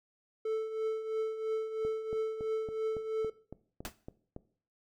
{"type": "tone with tremolo", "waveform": "triangle", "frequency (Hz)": 440, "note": "A4", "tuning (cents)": 0, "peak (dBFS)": -26, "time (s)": [0.45, 3.3], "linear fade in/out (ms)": 5, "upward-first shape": "triangle", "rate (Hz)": 3, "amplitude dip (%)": 70}
{"type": "click train", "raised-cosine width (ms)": 2, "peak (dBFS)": -29, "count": 10, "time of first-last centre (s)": [1.85, 4.364], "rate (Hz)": 3.58}
{"type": "noise with exponential decay", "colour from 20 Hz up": "pink", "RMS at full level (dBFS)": -34, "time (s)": [3.85, 3.95], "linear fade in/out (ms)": 1, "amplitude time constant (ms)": 20}
{"effects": ["noise-tail reverb RT60 0.5 s tail -18 dB re dry"]}